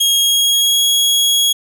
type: tone with pitch glide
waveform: sawtooth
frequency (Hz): 3271 to 3320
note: G#7 to G#7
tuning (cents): -27 to -1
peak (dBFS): -8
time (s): 0-1.53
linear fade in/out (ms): 10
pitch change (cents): +26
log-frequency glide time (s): 0.2-0.83
effects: none